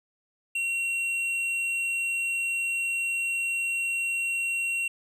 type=tone with hard clipping; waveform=sine; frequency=2738 Hz; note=F7; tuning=35 cents flat; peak=-27 dBFS; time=0.55-4.88 s; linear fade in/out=5 ms; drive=6 dB; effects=none